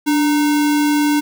sine tone with sample-and-hold, 293.7 Hz, D4, in tune, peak -12 dBFS, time 0.06-1.21 s, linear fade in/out 20 ms, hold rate 1225 Hz, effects none

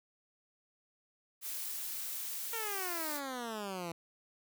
blue noise, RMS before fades -40 dBFS, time 1.41-3.21 s, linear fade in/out 50 ms
10% pulse exponential sweep, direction down, 466.2 to 164.81 Hz, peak -30 dBFS, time 2.53-3.92 s, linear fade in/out 2 ms
effects none

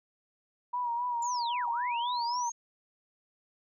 sine tone with vibrato, 962 Hz, B5, 46 cents flat, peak -29 dBFS, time 0.73-2.5 s, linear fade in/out 10 ms, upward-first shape sine, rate 3.8 Hz, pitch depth 51 cents each way
sine linear two-way sweep, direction down then up, 7300 to 755 to 6580 Hz, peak -37 dBFS, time 1.22-2.52 s, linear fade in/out 5 ms, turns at 1.68 s
effects none

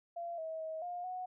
sine tone with pitch steps, 685 / 642 / 637 / 709 / 735 Hz, F5 / E5 / D#5 / F5 / F#5, -34 / -46 / +41 / +26 / -12 cents, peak -38 dBFS, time 0.16-1.26 s, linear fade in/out 10 ms, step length 220 ms, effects none

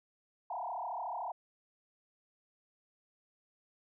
sine tone with frequency modulation, 830.6 Hz, G#5, in tune, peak -36 dBFS, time 0.5-1.32 s, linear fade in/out 5 ms, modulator 33.7 Hz, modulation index 4.4, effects none

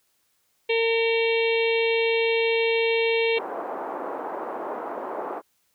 harmonic tone, 456.5 Hz, A#4, 36 cents flat, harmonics 1 / 2 / 4 / 5 / 6 / 7 / 8 / 9, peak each -21 / -34 / -38 / -28 / -29 / -34 / -36 / -41 dBFS, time 0.69-3.39 s, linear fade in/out 10 ms
white band-pass noise, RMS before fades -32 dBFS, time 3.35-5.42 s, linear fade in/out 50 ms, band 310 to 1000 Hz, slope 24 dB/octave
effects white hiss -69 dBFS RMS until 5.74 s

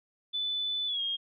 sine tone with pitch glide, 3496 to 3243 Hz, A7 to G#7, -12 to -42 cents, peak -29 dBFS, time 0.33-1.17 s, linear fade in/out 20 ms, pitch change -130 cents, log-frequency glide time 0.87-1.01 s, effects none

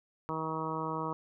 harmonic tone, 159.1 Hz, D#3, 39 cents sharp, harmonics 1 / 2 / 3 / 4 / 5 / 6 / 7 / 8, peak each -40 / -40 / -40 / -45 / -46 / -38 / -39 / -43 dBFS, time 0.29-1.13 s, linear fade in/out 0 ms, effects none

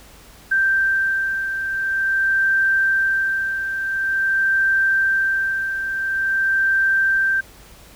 sine beating tone pair, 1568 / 1568.47 Hz, G6 / G6, 0 / +1 cents, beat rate 0.47 Hz, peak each -25 / -17 dBFS, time 0.51-7.41 s, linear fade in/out 10 ms, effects added 50 Hz sine -49 dBFS peak until 7.95 s + pink hiss -46 dBFS RMS until 7.95 s

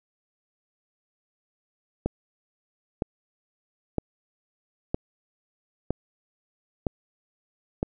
click train, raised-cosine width 2 ms, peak -11 dBFS, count 7, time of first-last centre 2.06-7.829 s, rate 1.04 Hz, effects none

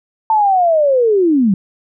sine linear sweep, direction down, 896 to 180.4 Hz, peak -9 dBFS, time 0.3-1.54 s, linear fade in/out 2 ms, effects none

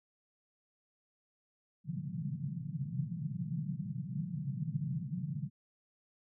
pink band-pass noise, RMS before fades -38 dBFS, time 1.84-5.5 s, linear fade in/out 50 ms, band 130 to 180 Hz, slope 48 dB/octave, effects none

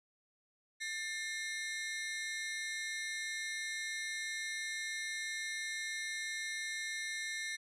sawtooth ring-modulated tone, 1956 Hz, B6, 17 cents flat, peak -31 dBFS, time 0.8-7.57 s, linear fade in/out 20 ms, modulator 173 Hz, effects resampled to 22050 Hz

